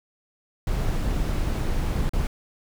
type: noise with dropouts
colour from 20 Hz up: brown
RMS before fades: -24 dBFS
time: 0.67-2.27 s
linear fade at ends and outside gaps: 2 ms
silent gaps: 2.094-2.134 s
effects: none